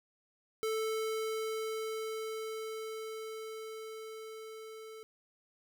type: tone with level ramp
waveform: square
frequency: 440 Hz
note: A4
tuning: in tune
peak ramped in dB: -32 to -47 dBFS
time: 0.63-5.03 s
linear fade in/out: 0 ms
effects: none